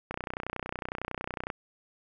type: click train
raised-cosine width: 0.5 ms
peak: -18 dBFS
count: 44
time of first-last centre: 0.11-1.502 s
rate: 30.9 Hz
effects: none